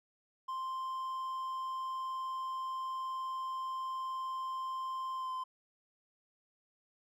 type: tone with pitch glide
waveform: triangle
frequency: 1046.5 to 1033.3 Hz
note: C6 to C6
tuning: 0 to -22 cents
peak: -34 dBFS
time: 0.48-5.44 s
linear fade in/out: 10 ms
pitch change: -22 cents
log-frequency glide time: 5.15-5.32 s
effects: none